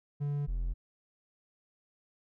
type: tone pair in turn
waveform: triangle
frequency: 144.2 / 42.87 Hz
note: D3 / F1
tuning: -31 / -31 cents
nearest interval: octave + major sixth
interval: 2100 cents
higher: first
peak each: -28 dBFS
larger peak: neither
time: 0.2-0.47 / 0.47-0.74 s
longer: neither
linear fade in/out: 20 ms
effects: none

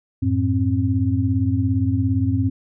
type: tone cluster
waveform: sine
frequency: 92 / 109.4 / 265.5 Hz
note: F#2 / A2 / C4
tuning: -9 / -9 / +25 cents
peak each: -21 dBFS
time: 0.22-2.5 s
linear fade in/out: 10 ms
effects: none

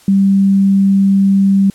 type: tone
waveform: sine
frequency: 195.7 Hz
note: G3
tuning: 3 cents flat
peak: -7 dBFS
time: 0.08-1.7 s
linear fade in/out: 2 ms
effects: white hiss -45 dBFS RMS until 1.74 s + low-pass 11000 Hz 12 dB/octave

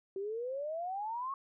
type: exponential sweep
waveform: sine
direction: up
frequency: 378.8 to 1113 Hz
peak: -35 dBFS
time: 0.16-1.34 s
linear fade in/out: 2 ms
effects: none

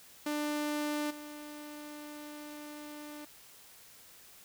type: tone with level steps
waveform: sawtooth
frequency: 297.3 Hz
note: D4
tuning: 21 cents sharp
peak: -28 / -40 dBFS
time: 0.26-3.25 s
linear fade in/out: 5 ms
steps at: 1.1 s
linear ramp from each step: 10 ms
effects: white hiss -56 dBFS RMS until 4.44 s

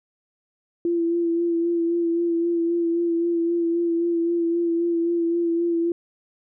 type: tone with vibrato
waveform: sine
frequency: 338.8 Hz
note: E4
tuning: 48 cents sharp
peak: -19 dBFS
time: 0.85-5.92 s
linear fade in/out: 2 ms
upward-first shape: sine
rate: 3.8 Hz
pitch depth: 25 cents each way
effects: none

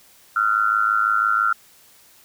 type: tone with amplitude modulation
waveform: sine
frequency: 1374 Hz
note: F6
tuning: 29 cents flat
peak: -12 dBFS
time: 0.36-1.53 s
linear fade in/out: 5 ms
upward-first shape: sine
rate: 106 Hz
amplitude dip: 90%
effects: white hiss -52 dBFS RMS until 2.24 s

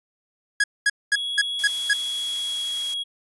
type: tone bursts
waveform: 45% pulse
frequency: 1661.2 Hz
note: G#6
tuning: in tune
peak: -16 dBFS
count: 6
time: 0.6-1.934 s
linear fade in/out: 5 ms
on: 39 ms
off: 220 ms
type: tone with pitch glide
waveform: triangle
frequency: 3343 to 3312 Hz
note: G#7 to G#7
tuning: +11 to -5 cents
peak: -24 dBFS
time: 1.14-3.04 s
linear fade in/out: 20 ms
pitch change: -16 cents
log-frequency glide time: 2.07-2.92 s
type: noise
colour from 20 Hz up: blue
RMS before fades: -33 dBFS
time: 1.59-2.94 s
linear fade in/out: 2 ms
effects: resampled to 24000 Hz

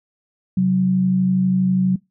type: tone pair together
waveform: sine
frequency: 133.6 / 185.96 Hz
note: C3 / F#3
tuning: +36 / +9 cents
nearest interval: tritone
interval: 573 cents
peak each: -24 / -14 dBFS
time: 0.57-1.96 s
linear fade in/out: 5 ms
effects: noise-tail reverb RT60 0.2 s tail -23 dB re dry

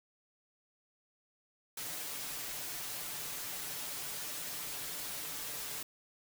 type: noise with comb filter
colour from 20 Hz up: white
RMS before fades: -41 dBFS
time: 1.77-5.83 s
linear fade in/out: 5 ms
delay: 6.8 ms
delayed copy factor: +0.65
effects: none

